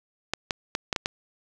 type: clicks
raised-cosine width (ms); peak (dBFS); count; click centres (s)
0.2; -8; 6; 0.336 / 0.508 / 0.751 / 0.928 / 0.962 / 1.059
effects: none